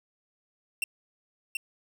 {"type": "tone with echo", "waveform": "45% pulse", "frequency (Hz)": 2714, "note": "E7", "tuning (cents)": 50, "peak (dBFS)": -26, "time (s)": [0.82, 0.84], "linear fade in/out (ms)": 2, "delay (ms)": 730, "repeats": 1, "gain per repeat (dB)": -3, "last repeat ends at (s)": 1.57, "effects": []}